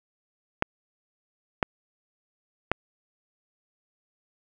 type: clicks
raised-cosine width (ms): 0.5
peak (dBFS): -6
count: 3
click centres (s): 0.624 / 1.628 / 2.716
effects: none